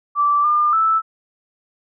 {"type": "tone with pitch steps", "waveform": "sine", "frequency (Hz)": [1165, 1203, 1316], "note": ["D6", "D6", "E6"], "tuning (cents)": [-14, 41, -3], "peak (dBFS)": -13, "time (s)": [0.15, 1.02], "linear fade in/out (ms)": 50, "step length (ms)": 290, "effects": []}